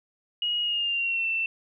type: tone with pitch glide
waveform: sine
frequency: 2889 to 2680 Hz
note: F#7 to E7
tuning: -42 to +28 cents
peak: -24 dBFS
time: 0.42-1.46 s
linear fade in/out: 2 ms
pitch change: -130 cents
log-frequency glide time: 0.62-1.28 s
effects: none